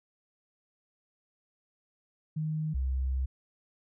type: tone pair in turn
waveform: sine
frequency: 155.56 / 65.4 Hz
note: D#3 / C2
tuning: 0 / 0 cents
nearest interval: octave + minor third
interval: 1500 cents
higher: first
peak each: -29 / -27 dBFS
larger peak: second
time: 2.36-2.74 / 2.74-3.26 s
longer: second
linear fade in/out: 10 ms
effects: none